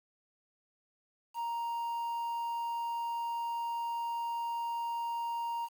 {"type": "tone with quantisation", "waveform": "triangle", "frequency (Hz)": 935, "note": "A#5", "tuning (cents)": 5, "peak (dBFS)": -31, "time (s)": [1.34, 5.69], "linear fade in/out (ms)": 50, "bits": 9, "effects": []}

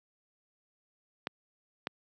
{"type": "clicks", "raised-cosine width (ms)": 0.3, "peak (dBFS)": -16, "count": 2, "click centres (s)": [1.271, 1.871], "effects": ["high-pass 150 Hz 12 dB/octave"]}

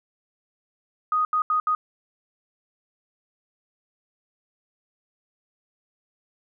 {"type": "tone bursts at uneven times", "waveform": "sine", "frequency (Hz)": 1244.5, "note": "D#6", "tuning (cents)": 0, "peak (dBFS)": -19, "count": 4, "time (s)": [[1.12, 1.25], [1.33, 1.42], [1.5, 1.6], [1.67, 1.75]], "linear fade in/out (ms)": 2, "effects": []}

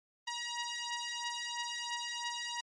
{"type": "beating tone pair", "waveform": "10% pulse", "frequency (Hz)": [951, 954], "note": ["A#5", "A#5"], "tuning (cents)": [34, 40], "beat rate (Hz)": 3, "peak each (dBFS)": -31, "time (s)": [0.27, 2.61], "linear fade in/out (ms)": 10, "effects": ["MP3 48 kbps"]}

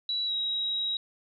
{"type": "tone with pitch glide", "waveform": "sine", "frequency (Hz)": [3923, 3833], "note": ["B7", "A#7"], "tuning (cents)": [-12, 47], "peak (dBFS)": -27, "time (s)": [0.09, 0.97], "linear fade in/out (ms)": 2, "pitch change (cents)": -41, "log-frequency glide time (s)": [0.26, 0.33], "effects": []}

